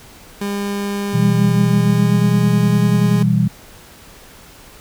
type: tone with pitch glide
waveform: 30% pulse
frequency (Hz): 201.6 to 206.3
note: G3 to G#3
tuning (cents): +49 to -11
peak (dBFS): -17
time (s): 0.41-3.23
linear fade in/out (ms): 5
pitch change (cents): +40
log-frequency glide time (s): 1.45-2.48
type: chord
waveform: sine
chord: E minor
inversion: second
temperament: equal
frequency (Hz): 123.47 / 164.81 / 196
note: B2 / E3 / G3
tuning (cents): 0 / 0 / 0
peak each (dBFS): -16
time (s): 1.13-3.48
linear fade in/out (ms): 10
effects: pink hiss -42 dBFS RMS until 4.8 s